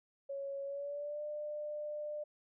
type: tone with pitch glide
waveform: sine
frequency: 554.4 to 597.6 Hz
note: C#5 to D5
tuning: 0 to +30 cents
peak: -38 dBFS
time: 0.29-2.24 s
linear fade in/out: 10 ms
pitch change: +130 cents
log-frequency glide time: 0.64-1.22 s
effects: none